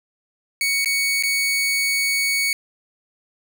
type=tone with dropouts; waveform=sawtooth; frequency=2230 Hz; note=C#7; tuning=10 cents sharp; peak=-15 dBFS; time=0.61-2.53 s; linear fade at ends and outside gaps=1 ms; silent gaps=0.846-0.858 / 1.226-1.235 s; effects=none